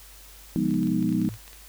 sine exponential sweep, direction down, 155.56 to 106.9 Hz, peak -34 dBFS, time 0.55-1.38 s, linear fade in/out 50 ms
sine chord, F half-diminished seventh, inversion none, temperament equal with one note detuned, 177.36 / 207.7 / 246.9 / 311.1 Hz, F3 / Ab3 / Cb4 / Eb4, +27 / 0 / 0 / 0 cents, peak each -27 dBFS, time 0.56-1.29 s, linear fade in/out 0 ms
clicks, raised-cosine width 0.2 ms, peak -29 dBFS, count 12, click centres 0.709 / 0.741 / 0.831 / 0.872 / 1.027 / 1.091 / 1.126 / 1.216 / 1.251 / 1.34 / 1.479 / 1.531 s
effects added 50 Hz sine -49 dBFS peak until 1.68 s + white hiss -49 dBFS RMS until 1.68 s

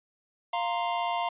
square chord, F suspended fourth, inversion none, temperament just, 698.5 / 931.3 / 1047.7 Hz, F5 / Bb5 / C6, 0 / -2 / +2 cents, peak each -31 / -32 / -35 dBFS, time 0.53-1.29 s, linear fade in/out 5 ms, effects resampled to 8000 Hz

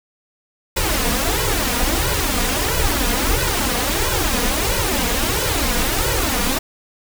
pink noise with flanger, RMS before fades -19 dBFS, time 0.76-6.59 s, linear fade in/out 10 ms, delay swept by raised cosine 2 to 4.2 ms, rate 1.5 Hz, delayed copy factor +0.85, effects none

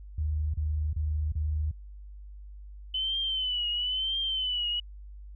sine tone bursts, 76.3 Hz, D#2, 33 cents flat, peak -26 dBFS, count 4, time 0.18-1.713 s, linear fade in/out 5 ms, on 360 ms, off 31 ms
sine tone with vibrato, 3029 Hz, F#7, 40 cents sharp, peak -27 dBFS, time 2.94-4.8 s, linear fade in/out 5 ms, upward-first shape triangle, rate 1 Hz, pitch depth 95 cents each way
effects added 50 Hz sine -42 dBFS peak until 5.35 s

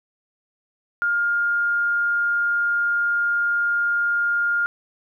sine tone, 1411 Hz, F6, 17 cents sharp, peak -18 dBFS, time 1.02-4.66 s, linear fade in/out 0 ms, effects 10-bit

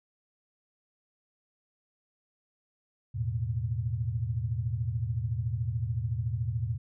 sine chord, E suspended fourth, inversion none, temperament just, 82.41 / 109.88 / 123.61 Hz, E2 / A2 / B2, 0 / -2 / +2 cents, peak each -36 / -31 / -32 dBFS, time 3.14-6.78 s, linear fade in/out 20 ms, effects none

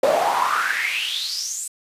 brown noise with high-pass filter sweep, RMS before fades -22 dBFS, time 0.03-1.68 s, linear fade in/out 5 ms, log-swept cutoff 530 to 8400 Hz, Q 8, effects resampled to 32000 Hz

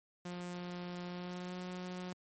sawtooth tone with pitch glide, 177.3 to 181.34 Hz, F3 to F#3, +26 to -35 cents, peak -37 dBFS, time 0.25-2.13 s, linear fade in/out 5 ms, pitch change +39 cents, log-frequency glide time 1.07-1.59 s, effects MP3 32 kbps

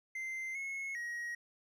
triangle tone with pitch steps, 2080 / 2179 / 1894 Hz, C7 / C#7 / A#6, -11 / -30 / +27 cents, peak -36 dBFS, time 0.15-1.35 s, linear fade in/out 5 ms, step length 400 ms, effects none

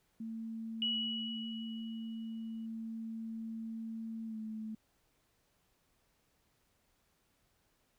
sine tone with pitch glide, 224.7 to 218.4 Hz, A3 to A3, +37 to -13 cents, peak -39 dBFS, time 0.2-4.75 s, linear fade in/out 5 ms, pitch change -50 cents, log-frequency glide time 4.26-4.37 s
sine tone with exponential decay, 2928 Hz, F#7, 19 cents flat, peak -30 dBFS, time 0.82-2.66 s, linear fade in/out 1 ms, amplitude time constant 400 ms
effects pink hiss -75 dBFS RMS until 7.98 s

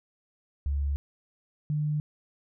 sine tone pair in turn, 70.8 / 150.02 Hz, C#2 / D3, +37 / +37 cents, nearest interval octave + minor second, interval 1300 cents, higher second, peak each -25 dBFS, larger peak neither, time 0.66-0.96 / 1.7-2 s, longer neither, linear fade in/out 0 ms, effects none

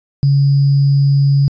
sine tone with sample-and-hold, 140 Hz, C#3, 18 cents sharp, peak -8 dBFS, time 0.23-1.48 s, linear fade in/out 0 ms, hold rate 4900 Hz, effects resampled to 16000 Hz

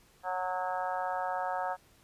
harmonic tone with a mistuned harmonic, 183.7 Hz, F#3, 12 cents flat, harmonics 3 / 4 / 5 / 6 / 7 / 8 / 9, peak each -39 / -34 / -36 / -47 / -40 / -48 / -43 dBFS, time 0.23-1.77 s, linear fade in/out 50 ms, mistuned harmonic 9, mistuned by -18 cents, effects pink hiss -63 dBFS RMS until 2.03 s + resampled to 32000 Hz

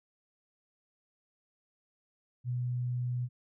sine tone, 123.47 Hz, B2, in tune, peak -30 dBFS, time 2.44-3.29 s, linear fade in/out 50 ms, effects none

